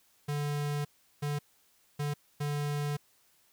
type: tone bursts at uneven times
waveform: square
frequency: 146 Hz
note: D3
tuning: 10 cents flat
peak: -31 dBFS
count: 4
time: 0.28-0.85 / 1.22-1.39 / 1.99-2.14 / 2.4-2.97 s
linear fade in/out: 10 ms
effects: white hiss -67 dBFS RMS until 3.52 s